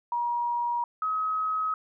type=tone pair in turn; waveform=sine; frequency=954 / 1273.4 Hz; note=A#5 / D#6; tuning=+40 / +40 cents; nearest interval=perfect fourth; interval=500 cents; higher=second; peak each=-25 dBFS; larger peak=neither; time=0.12-0.84 / 1.02-1.74 s; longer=neither; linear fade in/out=2 ms; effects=none